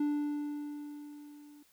triangle tone with level ramp, 293.7 Hz, D4, in tune, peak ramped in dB -25 to -51 dBFS, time 0-1.63 s, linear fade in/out 5 ms, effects white hiss -67 dBFS RMS until 1.72 s

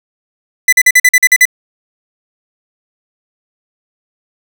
45% pulse tone bursts, 1999 Hz, B6, 20 cents sharp, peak -3 dBFS, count 9, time 0.68-1.454 s, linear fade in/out 5 ms, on 46 ms, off 45 ms, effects none

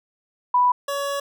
sine / 25% pulse tone pair in turn, 987.8 / 562.8 Hz, B5 / C#5, 0 / +26 cents, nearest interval minor seventh, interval 974 cents, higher first, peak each -14 / -20 dBFS, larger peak first, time 0.54-0.72 / 0.88-1.2 s, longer second, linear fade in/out 5 ms, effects none

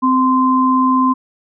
sine tone pair together, 259.2 / 1038 Hz, C4 / C6, -16 / -14 cents, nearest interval 2 octaves, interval 2402 cents, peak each -13 dBFS, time 0.02-1.14 s, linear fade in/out 20 ms, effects none

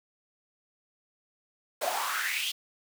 pink noise with high-pass filter sweep, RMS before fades -31 dBFS, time 1.81-2.52 s, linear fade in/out 10 ms, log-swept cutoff 570 to 3500 Hz, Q 5.1, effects none

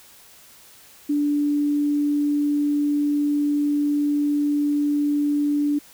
sine tone, 291.7 Hz, D4, 12 cents flat, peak -18 dBFS, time 1.09-5.79 s, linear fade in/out 10 ms, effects white hiss -49 dBFS RMS until 5.93 s

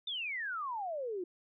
sine exponential sweep, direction down, 3638 to 342.6 Hz, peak -35 dBFS, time 0.07-1.24 s, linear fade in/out 5 ms, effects none

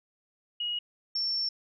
sine tone pair in turn, 2894 / 5429 Hz, F#7 / F8, -39 / -50 cents, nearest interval major seventh, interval 1089 cents, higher second, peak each -29 / -27 dBFS, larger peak second, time 0.6-0.79 / 1.15-1.49 s, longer second, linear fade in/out 5 ms, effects none

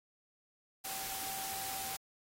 sine tone in noise, 774 Hz, G5, 22 cents flat, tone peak -46 dBFS, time 0.84-1.97 s, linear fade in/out 10 ms, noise white, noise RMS -41 dBFS, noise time 0.84-1.97 s, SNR -8 dB, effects AAC 48 kbps

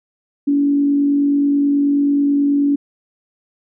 sine tone with frequency modulation, 284.2 Hz, C#4, 43 cents sharp, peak -12 dBFS, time 0.47-2.76 s, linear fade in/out 10 ms, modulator 49.3 Hz, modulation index 0.22, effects none

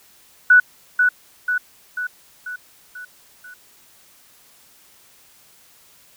sine tone with echo, 1480 Hz, F#6, in tune, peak -7 dBFS, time 0.5-0.6 s, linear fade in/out 5 ms, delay 490 ms, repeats 6, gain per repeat -5 dB, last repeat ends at 3.54 s, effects white hiss -52 dBFS RMS until 6.16 s

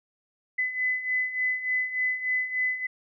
sine beating tone pair, 2010 / 2013.4 Hz, B6 / B6, +30 / +33 cents, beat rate 3.4 Hz, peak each -31 / -26 dBFS, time 0.58-2.87 s, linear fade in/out 10 ms, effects none

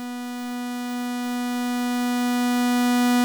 45% pulse tone with level ramp, 245.1 Hz, B3, 13 cents flat, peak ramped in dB -30 to -16 dBFS, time 0-3.24 s, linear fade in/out 0 ms, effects 8-bit

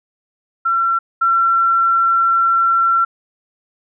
sine tone pair in turn, 1356 / 1356 Hz, E6 / E6, +49 / +49 cents, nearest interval unison, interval 0 cents, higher neither, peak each -13 / -11 dBFS, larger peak second, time 0.65-0.99 / 1.21-3.05 s, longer second, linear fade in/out 10 ms, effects none

